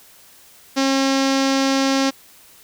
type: tone with low-pass filter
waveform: sawtooth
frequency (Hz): 270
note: C#4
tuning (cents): -45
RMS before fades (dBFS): -18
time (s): 0.76-2.11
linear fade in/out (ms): 20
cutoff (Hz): 5500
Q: 2.5
effects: white hiss -48 dBFS RMS until 2.63 s